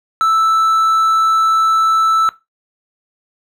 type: tone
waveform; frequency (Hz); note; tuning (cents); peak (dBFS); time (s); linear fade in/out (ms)
triangle; 1318.5; E6; 0; -8; 0.21-2.29; 0
effects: noise-tail reverb RT60 0.2 s tail -17 dB re dry